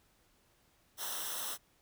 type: noise with comb filter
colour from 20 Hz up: white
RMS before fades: -39 dBFS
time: 0.97-1.58 s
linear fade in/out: 50 ms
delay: 0.43 ms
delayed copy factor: -0.8
effects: pink hiss -70 dBFS RMS until 1.81 s